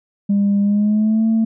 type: tone with pitch glide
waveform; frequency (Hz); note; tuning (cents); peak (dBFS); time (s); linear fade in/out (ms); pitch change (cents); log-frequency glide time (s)
sine; 201.3 to 223.4; G3 to A3; +46 to +27; -11; 0.29-1.45; 10; +181; 0.61-1.26
effects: tanh soft clip ceiling -10 dBFS

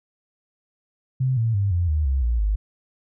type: tone with pitch steps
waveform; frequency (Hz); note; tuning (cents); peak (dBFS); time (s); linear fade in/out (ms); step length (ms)
sine; 130 / 113.83 / 99.67 / 87.27 / 76.41 / 66.9 / 58.58 / 51.29; C3 / A#2 / G2 / F2 / D#2 / C2 / A#1 / G#1; -11 / -41 / +29 / -1 / -31 / +39 / +9 / -21; -18; 1.2-2.56; 10; 170
effects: none

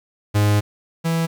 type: tone pair in turn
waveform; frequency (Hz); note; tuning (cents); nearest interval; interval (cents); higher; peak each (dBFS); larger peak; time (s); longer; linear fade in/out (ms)
45% pulse; 103.83 / 164.82; G#2 / E3; 0 / 0; minor sixth; 800; second; -14 / -18; first; 0.34-0.61 / 1.04-1.27; first; 20
effects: 9-bit

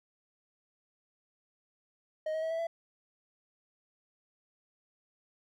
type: tone with pitch steps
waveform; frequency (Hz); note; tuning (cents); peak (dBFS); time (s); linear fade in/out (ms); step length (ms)
triangle; 624 / 634.5 / 645.3 / 656.2 / 667.2; D#5 / D#5 / E5 / E5 / E5; +5 / +34 / -37 / -8 / +21; -29; 2.26-2.67; 5; 82
effects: none

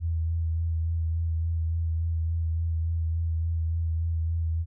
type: tone with vibrato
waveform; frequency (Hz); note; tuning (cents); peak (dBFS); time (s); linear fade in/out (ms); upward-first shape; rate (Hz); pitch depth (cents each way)
sine; 82.1; E2; -6; -24; 0-4.66; 50; sine; 3.5; 24
effects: none

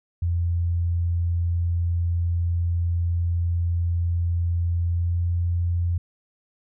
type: tone with pitch glide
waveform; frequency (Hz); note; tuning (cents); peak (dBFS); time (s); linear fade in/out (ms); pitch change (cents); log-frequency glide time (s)
sine; 85.8 to 86.6; F2 to F2; -30 to -14; -20; 0.22-5.98; 5; +16; 4.9-5.2
effects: none

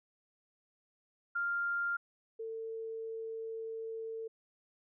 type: tone pair in turn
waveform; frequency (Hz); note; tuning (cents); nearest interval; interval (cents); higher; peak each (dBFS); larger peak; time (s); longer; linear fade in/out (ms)
sine; 1396.9 / 448.7; F6 / A4; 0 / +34; octave + minor sixth; 1966; first; -31 / -38; first; 1.35-1.97 / 2.39-4.28; second; 10
effects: none

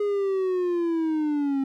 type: linear sweep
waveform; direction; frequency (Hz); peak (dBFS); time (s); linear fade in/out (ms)
triangle; down; 415.3 to 267.8; -20; 0-1.64; 5
effects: none

